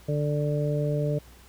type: harmonic tone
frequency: 147.5 Hz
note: D3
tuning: 8 cents sharp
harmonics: 1 / 2 / 3 / 4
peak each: -25 / -35 / -31 / -31 dBFS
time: 0.08-1.19 s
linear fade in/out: 10 ms
effects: added 60 Hz sine -50 dBFS peak until 1.48 s + pink hiss -54 dBFS RMS until 1.48 s